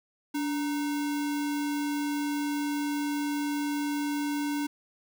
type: tone with sample-and-hold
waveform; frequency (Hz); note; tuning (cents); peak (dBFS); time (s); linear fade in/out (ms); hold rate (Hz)
sine; 290; D4; -22; -27; 0.34-4.67; 10; 1225
effects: none